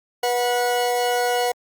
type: tone pair together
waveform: 40% pulse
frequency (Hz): 487.9 / 731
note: B4 / F#5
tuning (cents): -21 / -21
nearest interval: perfect fifth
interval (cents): 700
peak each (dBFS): -21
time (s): 0.23-1.52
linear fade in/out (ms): 5
effects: Opus 48 kbps